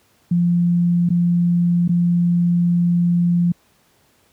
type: tone with dropouts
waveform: sine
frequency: 173.6 Hz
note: F3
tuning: 10 cents flat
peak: -13 dBFS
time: 0.31-3.52 s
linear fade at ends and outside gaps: 5 ms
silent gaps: 1.09-1.102 / 1.878-1.891 s
effects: pink hiss -58 dBFS RMS until 4.32 s + high-pass 80 Hz 12 dB/octave